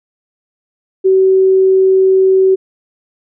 sine tone, 380 Hz, F#4, 46 cents sharp, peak -6 dBFS, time 1.04-2.56 s, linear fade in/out 20 ms, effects none

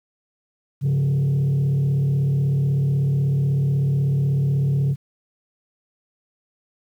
sine tone with frequency modulation, 138.59 Hz, C#3, in tune, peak -14 dBFS, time 0.81-4.96 s, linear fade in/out 50 ms, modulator 36.2 Hz, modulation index 0.45, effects tanh soft clip ceiling -16 dBFS + 9-bit

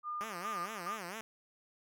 sine tone with tremolo, 1210 Hz, D#6, 49 cents flat, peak -36 dBFS, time 0.03-0.98 s, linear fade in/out 50 ms, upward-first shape square, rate 2.4 Hz, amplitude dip 70%
5% pulse tone with vibrato, 196 Hz, G3, in tune, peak -30 dBFS, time 0.21-1.21 s, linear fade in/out 0 ms, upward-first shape sine, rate 4.4 Hz, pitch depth 240 cents each way
effects none

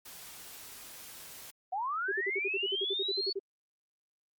white noise, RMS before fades -48 dBFS, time 0.05-1.51 s, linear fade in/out 10 ms
sine linear sweep, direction up, 709 to 4479 Hz, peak -31 dBFS, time 1.72-3.33 s, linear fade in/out 10 ms
sine tone bursts, 392 Hz, G4, in tune, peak -31 dBFS, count 15, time 2.08-3.394 s, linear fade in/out 10 ms, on 40 ms, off 51 ms
effects Opus 48 kbps

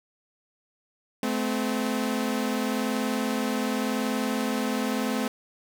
sawtooth tone pair together, 216.3 / 257.2 Hz, A3 / C4, -29 / -30 cents, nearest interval minor third, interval 299 cents, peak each -24 dBFS, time 1.23-5.28 s, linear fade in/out 2 ms, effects none

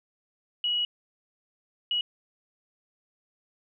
sine tone bursts at uneven times, 2915 Hz, F#7, 26 cents flat, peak -24 dBFS, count 2, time 0.64-0.85 / 1.91-2.01 s, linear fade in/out 2 ms, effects none

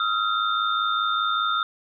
sine tone cluster, 1268 / 1373 / 3619 Hz, D#6 / F6 / A7, +32 / -30 / +48 cents, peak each -25 / -24 / -28 dBFS, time 0-1.63 s, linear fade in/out 2 ms, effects none

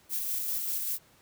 violet noise with tremolo, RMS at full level -31 dBFS, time 0.09-0.99 s, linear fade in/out 50 ms, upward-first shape square, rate 5.1 Hz, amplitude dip 25%, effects pink hiss -61 dBFS RMS until 1.21 s + high-pass 60 Hz 12 dB/octave

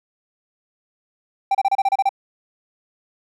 triangle tone bursts, 784 Hz, G5, in tune, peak -12 dBFS, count 9, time 1.51-2.092 s, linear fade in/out 5 ms, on 38 ms, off 30 ms, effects none

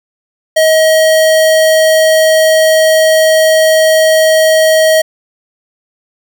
square tone, 634 Hz, D#5, 32 cents sharp, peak -6 dBFS, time 0.56-5.02 s, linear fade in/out 10 ms, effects none

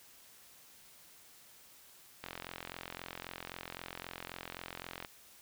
click train, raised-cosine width 0.3 ms, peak -25 dBFS, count 124, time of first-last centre 2.24-5.048 s, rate 43.8 Hz, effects white hiss -59 dBFS RMS until 5.41 s

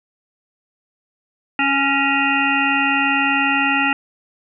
harmonic tone with a mistuned harmonic, 277.2 Hz, C#4, in tune, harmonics 1 / 3 / 5 / 7 / 9 / 10, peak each -22 / -22 / -22 / -22 / -22 / -22 dBFS, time 1.59-3.93 s, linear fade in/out 2 ms, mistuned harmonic 7, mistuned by -29 cents, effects none

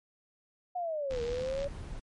sine linear two-way sweep, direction down then up, 734 to 466.2 to 568 Hz, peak -31 dBFS, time 0.75-1.68 s, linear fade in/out 10 ms, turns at 1.22 s
brown noise, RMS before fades -41 dBFS, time 1.1-2 s, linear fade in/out 10 ms
click train, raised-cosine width 0.2 ms, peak -28 dBFS, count 42, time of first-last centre 1.11-1.643 s, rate 76.9 Hz
effects MP3 48 kbps

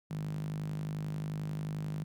sawtooth tone with high-pass filter, 51.3 Hz, G#1, 21 cents flat, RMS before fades -37 dBFS, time 0.1-2.04 s, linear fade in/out 5 ms, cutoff 160 Hz, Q 8.1, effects none

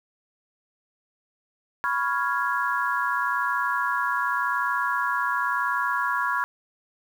sine chord, C# dominant seventh, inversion third, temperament equal, 987.8 / 1108.7 / 1396.9 / 1661.2 Hz, B5 / C#6 / E#6 / G#6, 0 / 0 / 0 / 0 cents, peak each -28 dBFS, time 1.84-6.44 s, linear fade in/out 0 ms, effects 8-bit

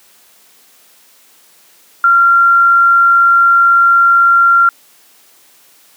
sine tone, 1379 Hz, F6, 22 cents flat, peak -5 dBFS, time 2.04-4.69 s, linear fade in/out 2 ms, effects white hiss -47 dBFS RMS until 5.96 s + high-pass 200 Hz 12 dB/octave

